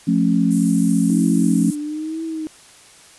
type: chord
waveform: sine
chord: F augmented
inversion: none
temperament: just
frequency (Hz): 174.61 / 218.3 / 272.8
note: F3 / A3 / C#4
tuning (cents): 0 / -13 / -28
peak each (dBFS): -18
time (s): 0.07-1.71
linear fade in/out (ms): 10
type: high-pass noise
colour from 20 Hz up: pink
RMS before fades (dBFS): -31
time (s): 0.5-1.76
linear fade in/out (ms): 20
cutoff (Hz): 8300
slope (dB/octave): 24
type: tone with vibrato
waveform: sine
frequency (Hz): 310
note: D#4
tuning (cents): -6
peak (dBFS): -23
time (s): 1.1-2.47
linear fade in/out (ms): 0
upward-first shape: triangle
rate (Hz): 1.1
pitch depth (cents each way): 92
effects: white hiss -46 dBFS RMS until 3.18 s + resampled to 24000 Hz